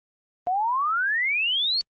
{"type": "exponential sweep", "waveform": "sine", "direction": "up", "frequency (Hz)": [698.5, 4528], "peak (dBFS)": -21, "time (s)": [0.47, 1.81], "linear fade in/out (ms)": 0, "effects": ["Opus 24 kbps"]}